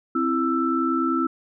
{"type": "tone cluster", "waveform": "sine", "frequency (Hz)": [261.6, 331.8, 1326], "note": ["C4", "E4", "E6"], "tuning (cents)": [0, 11, 10], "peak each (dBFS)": -24, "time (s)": [0.15, 1.27], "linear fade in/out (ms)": 5, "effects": []}